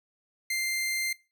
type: tone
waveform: sawtooth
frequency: 2093 Hz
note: C7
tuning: in tune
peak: -24 dBFS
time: 0.5-1.13 s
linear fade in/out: 5 ms
effects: noise-tail reverb RT60 0.3 s tail -21 dB re dry